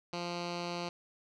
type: tone with low-pass filter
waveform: 10% pulse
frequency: 173.9 Hz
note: F3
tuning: 7 cents flat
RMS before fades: -38 dBFS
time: 0.13-0.89 s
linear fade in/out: 2 ms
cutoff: 4600 Hz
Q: 2.3
effects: none